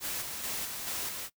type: noise with tremolo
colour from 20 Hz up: white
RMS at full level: -35 dBFS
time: 0-1.3 s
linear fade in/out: 50 ms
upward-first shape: square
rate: 2.3 Hz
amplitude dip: 35%
effects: noise-tail reverb RT60 0.1 s tail -21 dB re dry